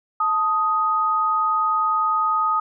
sine tone pair together, 880 / 1250.1 Hz, A5 / D#6, 0 / +8 cents, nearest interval tritone, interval 608 cents, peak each -25 / -18 dBFS, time 0.2-2.6 s, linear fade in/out 5 ms, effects none

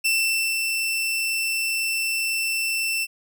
sawtooth tone with ADSR envelope, 2678 Hz, E7, 27 cents sharp, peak -15 dBFS, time 0.04-3.07 s, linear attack 16 ms, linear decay 500 ms, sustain -4 dB, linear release 39 ms, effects none

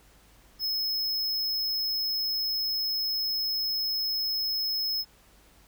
square tone, 5180 Hz, E8, 31 cents flat, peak -27 dBFS, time 0.59-5.05 s, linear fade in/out 50 ms, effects added 50 Hz sine -60 dBFS peak until 5.67 s + pink hiss -59 dBFS RMS until 5.67 s

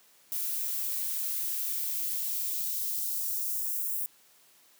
violet noise with high-pass filter sweep, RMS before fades -32 dBFS, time 0.32-4.06 s, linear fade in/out 0 ms, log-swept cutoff 450 to 9900 Hz, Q 0.94, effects white hiss -61 dBFS RMS until 4.79 s + high-pass 150 Hz 12 dB/octave

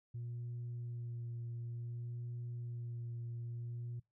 sine tone with vibrato, 119 Hz, A#2, 36 cents sharp, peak -39 dBFS, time 0.14-4 s, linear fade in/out 10 ms, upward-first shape sine, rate 0.56 Hz, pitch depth 16 cents each way, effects noise-tail reverb RT60 0.2 s tail -23 dB re dry + tanh soft clip ceiling -38 dBFS

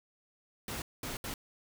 pink noise bursts at uneven times, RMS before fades -39 dBFS, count 3, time 0.68-0.82 / 1.03-1.17 / 1.24-1.34 s, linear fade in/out 2 ms, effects none

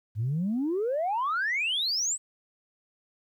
sine exponential sweep, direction up, 100 to 8260 Hz, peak -24 dBFS, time 0.15-2.18 s, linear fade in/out 50 ms, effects tanh soft clip ceiling -22 dBFS + 11-bit

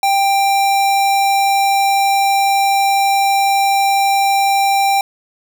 square tone, 789 Hz, G5, 11 cents sharp, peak -12 dBFS, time 0.03-5.01 s, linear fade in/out 2 ms, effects none

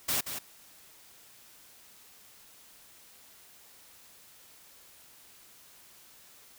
white noise with echo, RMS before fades -29 dBFS, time 0.08-0.21 s, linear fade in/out 10 ms, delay 180 ms, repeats 1, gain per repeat -8 dB, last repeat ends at 0.39 s, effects white hiss -56 dBFS RMS until 6.58 s

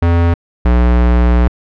square tone pair in turn, 85.2 / 60.25 Hz, F2 / B1, -42 / -42 cents, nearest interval tritone, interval 600 cents, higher first, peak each -9 / -8 dBFS, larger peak second, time 0.02-0.34 / 0.65-1.48 s, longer second, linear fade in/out 5 ms, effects low-pass 2000 Hz 12 dB/octave

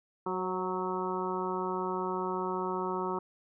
harmonic tone with a mistuned harmonic, 185 Hz, F#3, in tune, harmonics 1 / 2 / 3 / 4 / 5 / 6 / 7, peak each -39 / -34 / -44 / -43 / -36 / -39 / -40 dBFS, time 0.26-3.19 s, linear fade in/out 5 ms, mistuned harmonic 3, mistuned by -33 cents, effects none

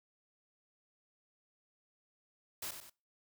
white noise with echo, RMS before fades -41 dBFS, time 2.62-2.71 s, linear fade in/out 5 ms, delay 94 ms, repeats 2, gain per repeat -7 dB, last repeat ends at 2.898 s, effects noise-tail reverb RT60 0.3 s tail -23 dB re dry

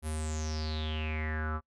square tone with low-pass filter sweep, 77.8 Hz, D#2, in tune, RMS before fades -34 dBFS, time 0.02-1.61 s, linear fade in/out 50 ms, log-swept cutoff 11000 to 1200 Hz, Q 9, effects noise-tail reverb RT60 0.1 s tail -26 dB re dry

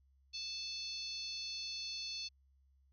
harmonic tone, 877 Hz, A5, 6 cents flat, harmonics 3 / 4 / 5 / 6 / 7, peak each -50 / -49 / -42 / -51 / -52 dBFS, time 0.33-2.29 s, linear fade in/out 20 ms, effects added 67 Hz sine -67 dBFS peak until 2.92 s

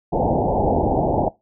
white low-pass noise, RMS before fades -19 dBFS, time 0.12-1.29 s, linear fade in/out 10 ms, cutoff 870 Hz, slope 96 dB/octave, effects noise-tail reverb RT60 0.2 s tail -20 dB re dry

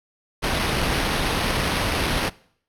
pink noise with sample-and-hold, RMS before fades -23 dBFS, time 0.42-2.3 s, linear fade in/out 20 ms, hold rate 7350 Hz, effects noise-tail reverb RT60 0.6 s tail -22 dB re dry + low-pass 12000 Hz 12 dB/octave

